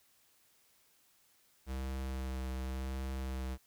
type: tone with vibrato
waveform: square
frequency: 65.41 Hz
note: C2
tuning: in tune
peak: -37 dBFS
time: 1.66-3.58 s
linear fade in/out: 50 ms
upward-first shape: sine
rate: 0.9 Hz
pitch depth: 16 cents each way
effects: white hiss -69 dBFS RMS until 3.66 s